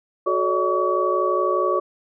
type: tone cluster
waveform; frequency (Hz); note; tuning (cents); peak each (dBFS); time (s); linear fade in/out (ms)
sine; 367.8 / 432.6 / 566 / 618 / 1134; F#4 / A4 / C#5 / D#5 / C#6; -10 / -29 / +36 / -12 / +39; -23 / -27 / -24 / -29 / -22; 0.26-1.8; 10
effects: none